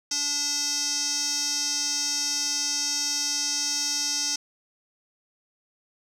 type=tone with band-pass filter; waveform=square; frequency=289.3 Hz; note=D4; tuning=26 cents flat; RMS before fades=-27 dBFS; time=0.11-4.36 s; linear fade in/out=5 ms; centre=5800 Hz; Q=6.8; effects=none